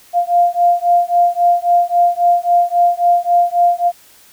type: beating tone pair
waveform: sine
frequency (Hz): 697 / 700.7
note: F5 / F5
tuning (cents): -4 / +6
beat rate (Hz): 3.7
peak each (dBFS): -13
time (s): 0.13-3.92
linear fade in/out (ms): 50
effects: white hiss -46 dBFS RMS until 4.32 s